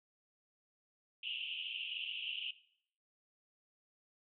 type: band-pass noise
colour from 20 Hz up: pink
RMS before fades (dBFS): -42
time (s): 1.23-2.51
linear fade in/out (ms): 5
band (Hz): 2700 to 3100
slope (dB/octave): 96
effects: noise-tail reverb RT60 0.6 s tail -17 dB re dry